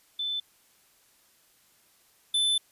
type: tone pair in turn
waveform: sine / square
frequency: 3520 / 3520 Hz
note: A7 / A7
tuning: 0 / 0 cents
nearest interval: unison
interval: 0 cents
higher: neither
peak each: -28 / -23 dBFS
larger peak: second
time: 0.19-0.4 / 2.34-2.58 s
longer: second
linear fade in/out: 5 ms
effects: white hiss -63 dBFS RMS until 2.71 s + resampled to 32000 Hz